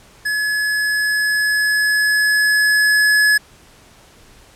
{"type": "tone with level ramp", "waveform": "square", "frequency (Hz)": 1700, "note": "G#6", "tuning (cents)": 40, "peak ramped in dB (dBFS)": [-18, -11], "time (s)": [0.25, 3.38], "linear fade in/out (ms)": 10, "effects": ["pink hiss -47 dBFS RMS until 4.55 s", "low-pass 11000 Hz 12 dB/octave"]}